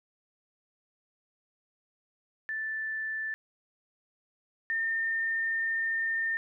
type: tone pair in turn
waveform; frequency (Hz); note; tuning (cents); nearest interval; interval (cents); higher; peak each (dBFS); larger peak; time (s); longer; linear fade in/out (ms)
sine; 1761 / 1812.6; A6 / A#6; +1 / -49; unison; 50; second; -31 / -27; second; 2.49-3.34 / 4.7-6.37; second; 0
effects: none